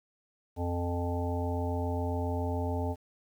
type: harmonic tone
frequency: 87.2 Hz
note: F2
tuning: 2 cents flat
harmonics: 1 / 3 / 5 / 7 / 9 / 10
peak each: -31 / -36 / -38 / -39 / -41 / -41 dBFS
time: 0.56-2.96 s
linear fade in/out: 50 ms
effects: 10-bit